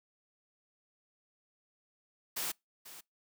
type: noise with echo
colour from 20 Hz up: white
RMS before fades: -36 dBFS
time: 2.36-2.52 s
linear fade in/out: 10 ms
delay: 490 ms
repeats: 1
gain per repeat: -14 dB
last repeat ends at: 3.01 s
effects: noise-tail reverb RT60 0.2 s tail -26 dB re dry + high-pass 200 Hz 12 dB/octave